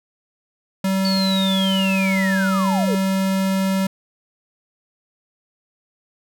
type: tone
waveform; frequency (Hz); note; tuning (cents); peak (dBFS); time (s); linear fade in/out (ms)
square; 191.8; G3; -37; -18; 0.84-3.87; 5
type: linear sweep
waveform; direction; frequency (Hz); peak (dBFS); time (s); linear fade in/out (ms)
sine; down; 4504 to 389.3; -22; 1.05-2.95; 0
effects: none